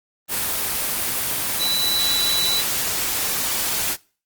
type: tone in noise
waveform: sine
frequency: 3959 Hz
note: B7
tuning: 3 cents sharp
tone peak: -19 dBFS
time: 1.58-2.64 s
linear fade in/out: 50 ms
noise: white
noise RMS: -23 dBFS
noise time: 0.28-3.97 s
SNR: +1 dB
effects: noise-tail reverb RT60 0.4 s tail -23 dB re dry + Opus 24 kbps